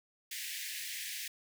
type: high-pass noise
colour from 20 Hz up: pink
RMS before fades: -41 dBFS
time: 0.31-1.28 s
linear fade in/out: 5 ms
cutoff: 1700 Hz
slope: 96 dB/octave
effects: none